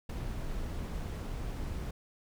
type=noise with ADSR envelope; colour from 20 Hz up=brown; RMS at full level=-32 dBFS; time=0.09-1.91 s; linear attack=9 ms; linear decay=4 ms; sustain=-5 dB; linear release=5 ms; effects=none